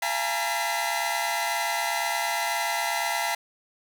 sawtooth tone cluster, 683 / 813 / 881 / 950 / 2027 Hz, F5 / G#5 / A5 / A#5 / B6, -39 / -37 / +2 / +33 / +45 cents, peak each -28 dBFS, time 0.02-3.35 s, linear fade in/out 5 ms, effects none

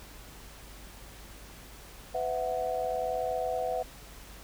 sine chord, B suspended fourth, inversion none, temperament equal with one note detuned, 504 / 659.3 / 740 Hz, B4 / E5 / F#5, +35 / 0 / 0 cents, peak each -33 dBFS, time 2.14-3.83 s, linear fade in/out 10 ms, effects added 50 Hz sine -50 dBFS peak until 4.43 s + pink hiss -50 dBFS RMS until 4.43 s

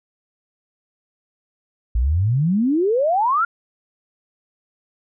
sine exponential sweep, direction up, 53.7 to 1431 Hz, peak -15 dBFS, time 1.95-3.45 s, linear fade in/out 5 ms, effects none

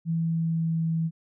sine tone with pitch glide, 164.81 to 163.11 Hz, E3 to E3, 0 to -18 cents, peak -23 dBFS, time 0.05-1.11 s, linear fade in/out 50 ms, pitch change -18 cents, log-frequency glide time 0.17-0.86 s, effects none

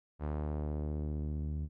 sawtooth tone with low-pass filter sweep, 75.2 Hz, D2, 42 cents sharp, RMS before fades -36 dBFS, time 0.19-1.69 s, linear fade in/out 50 ms, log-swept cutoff 1200 to 170 Hz, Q 0.92, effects none

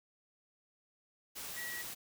sine tone in noise, 1927 Hz, B6, 43 cents flat, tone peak -41 dBFS, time 1.56-1.83 s, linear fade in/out 20 ms, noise white, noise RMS -44 dBFS, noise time 1.35-1.95 s, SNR 0 dB, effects none

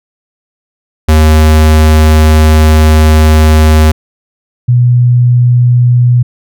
square / sine tone pair in turn, 77.8 / 122.43 Hz, D#2 / B2, 0 / -15 cents, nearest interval minor sixth, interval 785 cents, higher second, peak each -3 dBFS, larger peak neither, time 1.08-3.92 / 4.68-6.23 s, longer first, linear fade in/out 10 ms, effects none

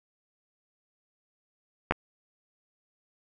clicks, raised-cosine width 0.5 ms, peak -6 / -22 dBFS, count 2, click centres 1.91 / 1.922 s, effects none

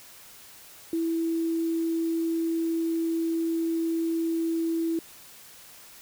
sine tone with quantisation, 329.6 Hz, E4, in tune, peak -24 dBFS, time 0.93-4.99 s, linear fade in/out 2 ms, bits 8, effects white hiss -49 dBFS RMS until 6.01 s

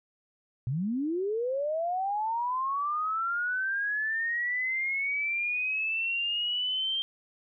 sine linear sweep, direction up, 114.9 to 3172 Hz, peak -27 dBFS, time 0.67-7.02 s, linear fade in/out 0 ms, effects none

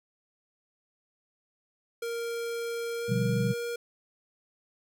square tone with pitch glide, 466.2 to 472.7 Hz, A#4 to A#4, 0 to +24 cents, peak -32 dBFS, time 2.02-3.76 s, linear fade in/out 5 ms, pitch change +24 cents, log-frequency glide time 2.98-3.1 s
sine chord, G dominant seventh, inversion first, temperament equal, 123.47 / 146.83 / 174.61 / 196 Hz, B2 / D3 / F3 / G3, 0 / 0 / 0 / 0 cents, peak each -28 / -34 / -32 / -30 dBFS, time 3.08-3.54 s, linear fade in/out 20 ms
effects none

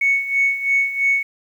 sine tone with tremolo, 2217 Hz, C#7, in tune, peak -12 dBFS, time 0.01-1.23 s, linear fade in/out 5 ms, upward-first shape sine, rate 3 Hz, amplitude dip 75%, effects tanh soft clip ceiling -8 dBFS + 8-bit

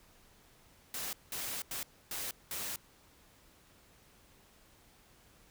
white noise bursts at uneven times, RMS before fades -39 dBFS, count 5, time 0.94-1.13 / 1.32-1.62 / 1.71-1.83 / 2.11-2.31 / 2.51-2.76 s, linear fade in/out 2 ms, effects pink hiss -63 dBFS RMS until 5.5 s

